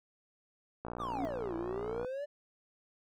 click train, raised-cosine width 1 ms, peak -26 dBFS, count 72, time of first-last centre 0.85-2.047 s, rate 59.3 Hz
sine tone with exponential growth, 277.2 Hz, C#4, in tune, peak -30 dBFS, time 0.98-1.25 s, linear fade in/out 0 ms, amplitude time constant 58 ms
triangle exponential two-way sweep, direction down then up, 1259 to 325.6 to 594 Hz, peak -34 dBFS, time 0.99-2.26 s, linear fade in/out 20 ms, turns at 1.55 s
effects none

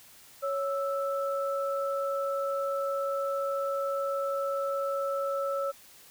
sine tone pair together, 554.4 / 1318.6 Hz, C#5 / E6, 0 / 0 cents, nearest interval octave + minor third, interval 1500 cents, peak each -29 / -33 dBFS, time 0.42-5.72 s, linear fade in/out 20 ms, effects white hiss -54 dBFS RMS until 6.1 s

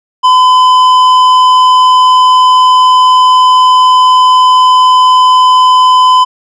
sine tone with tanh clipping, 1013 Hz, B5, 44 cents sharp, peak -4 dBFS, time 0.23-6.25 s, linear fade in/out 20 ms, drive 10 dB, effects none

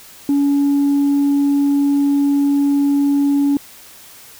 sine tone, 282.9 Hz, C#4, 35 cents sharp, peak -10 dBFS, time 0.29-3.57 s, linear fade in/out 2 ms, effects tanh soft clip ceiling -10 dBFS + white hiss -41 dBFS RMS until 4.39 s

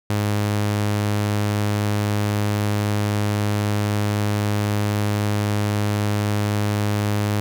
sawtooth tone, 103.83 Hz, G#2, in tune, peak -15 dBFS, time 0.1-7.4 s, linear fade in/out 0 ms, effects none

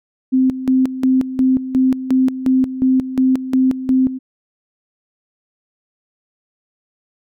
sine tone with tremolo, 260 Hz, C4, 11 cents flat, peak -10 dBFS, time 0.32-4.19 s, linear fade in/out 20 ms, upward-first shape square, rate 2.8 Hz, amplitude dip 75%, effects none

